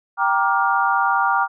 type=chord; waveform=sine; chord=G minor seventh; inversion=none; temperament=just; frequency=784 / 940.8 / 1176 / 1411.2 Hz; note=G5 / Bb5 / D6 / F6; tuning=0 / +16 / +2 / +18 cents; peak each=-21 dBFS; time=0.17-1.48 s; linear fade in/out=50 ms; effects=none